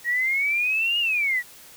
sine exponential two-way sweep, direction up then down, 1884 to 2882 to 1899 Hz, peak -20 dBFS, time 0.04-1.43 s, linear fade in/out 50 ms, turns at 0.99 s, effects white hiss -47 dBFS RMS until 1.76 s

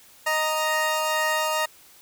20% pulse tone pair together, 622.3 / 932.4 Hz, D#5 / A#5, 0 / 0 cents, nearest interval perfect fifth, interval 700 cents, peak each -20 dBFS, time 0.26-1.66 s, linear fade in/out 10 ms, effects white hiss -52 dBFS RMS until 2.01 s

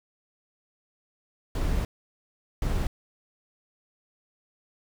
brown noise bursts at uneven times, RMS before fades -26 dBFS, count 2, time 1.55-1.85 / 2.62-2.87 s, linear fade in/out 2 ms, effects none

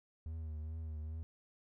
triangle tone with vibrato, 78.7 Hz, D#2, 20 cents sharp, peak -38 dBFS, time 0.26-1.23 s, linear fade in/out 0 ms, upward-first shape triangle, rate 2.4 Hz, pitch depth 57 cents each way, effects none

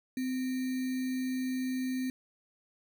sine tone with sample-and-hold, 257.1 Hz, C4, 30 cents flat, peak -30 dBFS, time 0.17-2.1 s, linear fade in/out 2 ms, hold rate 2100 Hz, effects none

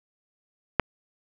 click, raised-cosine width 0.5 ms, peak -3 dBFS, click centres 0.797 s, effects none

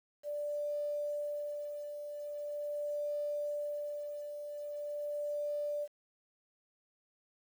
sine tone with tremolo, 587.3 Hz, D5, in tune, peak -33 dBFS, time 0.23-5.88 s, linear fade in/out 50 ms, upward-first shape sine, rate 0.42 Hz, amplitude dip 55%, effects 10-bit

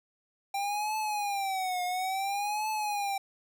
square tone with vibrato, 789 Hz, G5, 11 cents sharp, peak -30 dBFS, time 0.54-3.18 s, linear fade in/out 5 ms, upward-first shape triangle, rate 0.58 Hz, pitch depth 170 cents each way, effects none

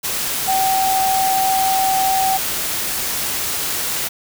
sine tone in noise, 766 Hz, G5, 40 cents flat, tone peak -15 dBFS, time 0.47-2.38 s, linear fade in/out 20 ms, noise white, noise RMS -22 dBFS, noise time 0.03-4.09 s, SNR +4 dB, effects none

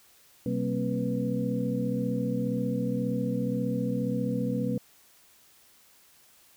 sine tone cluster, 128.1 / 190.2 / 232 / 266.9 / 491.7 Hz, C3 / F#3 / A#3 / C4 / B4, -36 / +48 / -8 / +35 / -8 cents, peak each -33 / -32 / -31 / -33 / -34 dBFS, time 0.46-4.78 s, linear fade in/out 2 ms, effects white hiss -59 dBFS RMS until 6.56 s

